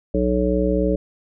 harmonic tone, 61.7 Hz, B1, 1 cent flat, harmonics 1 / 3 / 5 / 7 / 9, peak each -23 / -23 / -23 / -23 / -23 dBFS, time 0.14-0.96 s, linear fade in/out 5 ms, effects none

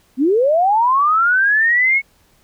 sine linear sweep, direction up, 238.7 to 2217 Hz, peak -11 dBFS, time 0.17-2.02 s, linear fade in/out 50 ms, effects pink hiss -56 dBFS RMS until 2.43 s

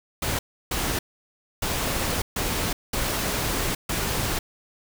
pink noise bursts at uneven times, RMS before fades -26 dBFS, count 6, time 0.22-0.39 / 0.71-0.99 / 1.62-2.22 / 2.36-2.73 / 2.93-3.75 / 3.89-4.39 s, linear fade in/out 5 ms, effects none

